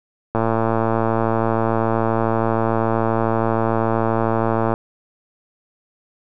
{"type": "click train", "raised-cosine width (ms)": 1, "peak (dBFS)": -5, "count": 497, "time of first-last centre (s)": [0.35, 4.739], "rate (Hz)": 113, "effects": []}